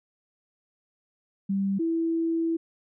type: tone pair in turn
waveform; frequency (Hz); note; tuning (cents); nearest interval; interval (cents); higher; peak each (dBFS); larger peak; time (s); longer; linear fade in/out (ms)
sine; 196 / 329.6; G3 / E4; 0 / 0; major sixth; 900; second; -23; neither; 1.49-1.79 / 1.79-2.57; second; 10
effects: none